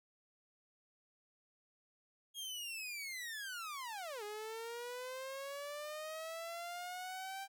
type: linear two-way sweep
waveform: sawtooth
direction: down then up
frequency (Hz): 3289 to 412.1 to 787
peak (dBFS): -39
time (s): 2.34-7.48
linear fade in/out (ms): 50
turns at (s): 4.23
effects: none